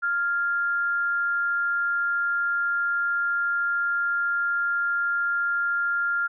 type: tone pair together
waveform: sine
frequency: 1396.9 / 1661.2 Hz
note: F6 / G#6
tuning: 0 / 0 cents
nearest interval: minor third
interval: 300 cents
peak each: -22 / -34 dBFS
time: 0.02-6.28 s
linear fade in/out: 20 ms
effects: none